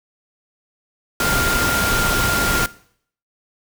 sine tone in noise, 1400 Hz, F6, 4 cents sharp, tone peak -21 dBFS, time 1.2-2.66 s, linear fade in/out 2 ms, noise pink, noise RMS -20 dBFS, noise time 1.2-2.66 s, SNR -4 dB, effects noise-tail reverb RT60 0.6 s tail -19 dB re dry

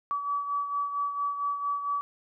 sine beating tone pair, 1144 / 1148.4 Hz, D6 / D6, -46 / -39 cents, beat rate 4.4 Hz, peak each -28 / -36 dBFS, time 0.11-2.01 s, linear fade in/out 0 ms, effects none

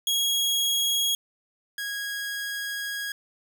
sawtooth tone pair in turn, 3307 / 1647.8 Hz, G#7 / G#6, -8 / -14 cents, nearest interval octave, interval 1206 cents, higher first, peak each -19 / -26 dBFS, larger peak first, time 0.07-1.15 / 1.78-3.12 s, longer second, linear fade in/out 2 ms, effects none

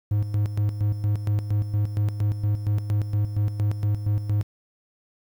triangle tone with tremolo, 103.83 Hz, G#2, in tune, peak -17 dBFS, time 0.11-4.43 s, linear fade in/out 5 ms, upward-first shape square, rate 4.3 Hz, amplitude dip 65%, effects 9-bit

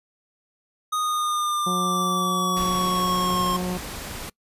square exponential sweep, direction down, 1244.5 to 1069 Hz, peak -23 dBFS, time 0.92-3.57 s, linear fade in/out 10 ms
harmonic tone, 181.3 Hz, F#3, 35 cents flat, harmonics 1 / 2 / 3 / 4 / 5 / 6, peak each -26 / -32 / -36 / -38 / -40 / -42 dBFS, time 1.66-3.78 s, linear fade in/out 10 ms
pink noise, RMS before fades -34 dBFS, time 2.56-4.3 s, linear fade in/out 10 ms
sawtooth tone with exponential decay, 113.3 Hz, A#2, 49 cents flat, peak -27 dBFS, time 3.3-3.38 s, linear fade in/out 5 ms, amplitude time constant 16 ms
effects noise-tail reverb RT60 0.1 s tail -24 dB re dry + resampled to 32000 Hz

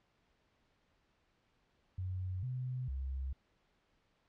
sine tone with pitch steps, 92.4 / 127.2 / 66.4 Hz, F#2 / C3 / C2, -2 / -48 / +26 cents, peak -36 dBFS, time 1.98-3.33 s, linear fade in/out 5 ms, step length 450 ms, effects pink hiss -75 dBFS RMS until 4.28 s + low-pass 4000 Hz 12 dB/octave

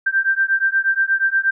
sine beating tone pair, 1568 / 1576.4 Hz, G6 / G6, 0 / +9 cents, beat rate 8.4 Hz, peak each -18 dBFS, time 0.06-1.51 s, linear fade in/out 10 ms, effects none

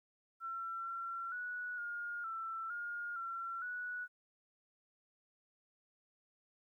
sine tone with pitch steps, 1351 / 1361 / 1469 / 1421 / 1335 / 1421 / 1359 / 1471 Hz, E6 / F6 / F#6 / F6 / E6 / F6 / F6 / F#6, +42 / -45 / -13 / +30 / +22 / +30 / -48 / -11 cents, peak -39 dBFS, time 0.4-4.08 s, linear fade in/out 50 ms, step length 460 ms, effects 13-bit

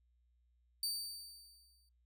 sawtooth tone with exponential decay, 4611 Hz, D8, 33 cents flat, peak -31 dBFS, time 0.83-1.89 s, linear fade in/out 2 ms, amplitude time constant 230 ms, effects noise-tail reverb RT60 0.2 s tail -24 dB re dry + added 60 Hz sine -70 dBFS peak until 2.05 s

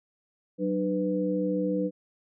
sine tone cluster, 187.5 / 301.5 / 496.7 Hz, F#3 / D4 / B4, +23 / +46 / +10 cents, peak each -29 dBFS, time 0.58-1.91 s, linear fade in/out 50 ms, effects none

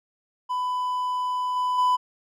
triangle tone with level steps, 999 Hz, B5, 20 cents sharp, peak -22 / -20 / -16 dBFS, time 0.49-1.97 s, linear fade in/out 20 ms, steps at 1.56 / 1.78 s, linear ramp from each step 5 ms, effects none

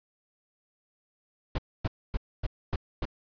brown noise bursts, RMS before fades -28 dBFS, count 6, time 1.55-3.054 s, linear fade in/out 5 ms, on 34 ms, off 260 ms, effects resampled to 11025 Hz

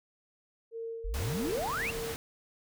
sine tone with tremolo, 456.5 Hz, A#4, 36 cents flat, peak -35 dBFS, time 0.71-2.16 s, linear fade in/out 50 ms, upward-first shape sine, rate 1.7 Hz, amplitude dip 70%
sine exponential sweep, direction up, 36.71 to 2900 Hz, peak -31 dBFS, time 1.04-1.91 s, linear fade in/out 10 ms
pink noise, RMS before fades -39 dBFS, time 1.14-2.16 s, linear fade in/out 0 ms
effects none

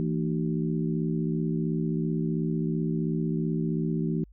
harmonic tone with a mistuned harmonic, 75.6 Hz, D#2, 49 cents flat, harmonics 2 / 3 / 4 / 5, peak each -27 / -31 / -33 / -35 dBFS, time 0-4.24 s, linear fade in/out 0 ms, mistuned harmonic 2, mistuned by +140 cents, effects added 50 Hz sine -50 dBFS peak until 4.32 s

